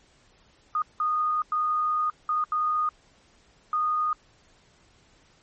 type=tone bursts at uneven times; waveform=sine; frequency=1233 Hz; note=D#6; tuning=16 cents flat; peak=-22 dBFS; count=6; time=0.75-0.82 / 1-1.42 / 1.52-2.1 / 2.29-2.44 / 2.52-2.89 / 3.73-4.13 s; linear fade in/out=2 ms; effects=pink hiss -60 dBFS RMS until 5.42 s + MP3 32 kbps